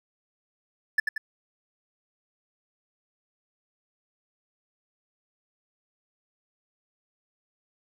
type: tone with echo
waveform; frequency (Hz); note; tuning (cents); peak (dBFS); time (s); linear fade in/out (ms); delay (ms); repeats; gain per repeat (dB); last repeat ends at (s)
triangle; 1743; A6; -17; -16; 0.98-1; 5; 90; 2; -5; 1.18
effects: none